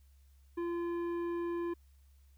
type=tone with tanh clipping; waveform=sine; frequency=343.2 Hz; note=F4; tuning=30 cents flat; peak=-35 dBFS; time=0.57-1.74 s; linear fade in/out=10 ms; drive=11 dB; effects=added 68 Hz sine -59 dBFS peak until 2.37 s + white hiss -75 dBFS RMS until 2.37 s